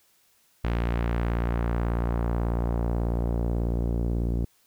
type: tone with low-pass filter sweep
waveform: sawtooth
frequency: 58.27 Hz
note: A#1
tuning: in tune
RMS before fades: -26 dBFS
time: 0.64-4.45 s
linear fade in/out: 5 ms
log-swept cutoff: 2700 to 350 Hz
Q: 1
effects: white hiss -64 dBFS RMS until 4.66 s